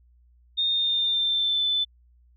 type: tone with pitch glide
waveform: sine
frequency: 3664 to 3515 Hz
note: A#7 to A7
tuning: -31 to -2 cents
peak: -21 dBFS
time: 0.57-1.85 s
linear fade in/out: 20 ms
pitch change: -71 cents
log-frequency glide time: 0.69-1.65 s
effects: added 60 Hz sine -55 dBFS peak until 2.36 s